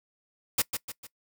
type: noise with echo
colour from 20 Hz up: white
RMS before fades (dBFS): -24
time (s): 0.58-0.62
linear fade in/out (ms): 5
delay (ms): 150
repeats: 3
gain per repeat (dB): -7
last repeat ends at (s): 1.07
effects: noise-tail reverb RT60 0.1 s tail -21 dB re dry